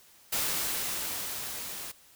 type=noise with level ramp; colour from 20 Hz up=white; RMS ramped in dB=-29 to -40 dBFS; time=0.32-1.92 s; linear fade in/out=10 ms; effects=white hiss -58 dBFS RMS until 2.15 s

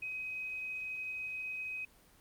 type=tone; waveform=sine; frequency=2524 Hz; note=D#7; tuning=24 cents sharp; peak=-37 dBFS; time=0.02-1.85 s; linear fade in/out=5 ms; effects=pink hiss -63 dBFS RMS until 2.2 s + Opus 24 kbps

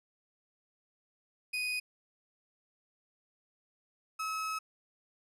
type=tone pair in turn; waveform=35% pulse; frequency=2489 / 1286.9 Hz; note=D#7 / E6; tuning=0 / -42 cents; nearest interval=major seventh; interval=1142 cents; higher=first; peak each=-30 / -32 dBFS; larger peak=first; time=1.53-1.8 / 4.19-4.59 s; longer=second; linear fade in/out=10 ms; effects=low-pass 12000 Hz 12 dB/octave

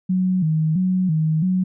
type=tone with vibrato; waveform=sine; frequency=170.5 Hz; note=F3; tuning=41 cents flat; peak=-16 dBFS; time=0.09-1.64 s; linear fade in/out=10 ms; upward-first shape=square; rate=1.5 Hz; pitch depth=140 cents each way; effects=none

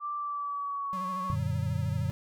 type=tone with pitch glide; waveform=sine; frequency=1174.7 to 1108.8 Hz; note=D6 to C#6; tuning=0 to 0 cents; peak=-31 dBFS; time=0-1.36 s; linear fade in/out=50 ms; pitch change=-100 cents; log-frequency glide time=0.16-1.02 s
type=tone with vibrato; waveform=square; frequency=186.1 Hz; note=F#3; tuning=10 cents sharp; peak=-39 dBFS; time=0.93-2.11 s; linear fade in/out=0 ms; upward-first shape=sine; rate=13 Hz; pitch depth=51 cents each way
type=chord; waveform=sine; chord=Gb augmented; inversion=none; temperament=equal; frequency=92.5 / 116.54 / 146.83 Hz; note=Gb2 / Bb2 / D3; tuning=0 / 0 / 0 cents; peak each=-32 dBFS; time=1.3-2.1 s; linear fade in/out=0 ms
effects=none

